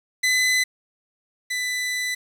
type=tone pair in turn; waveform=sawtooth; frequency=2013 / 1995.6 Hz; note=B6 / B6; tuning=+33 / +17 cents; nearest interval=unison; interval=16 cents; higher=first; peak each=-14 / -20 dBFS; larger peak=first; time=0.23-0.64 / 1.5-2.15 s; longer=second; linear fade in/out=10 ms; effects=low-pass 11000 Hz 12 dB/octave + 8-bit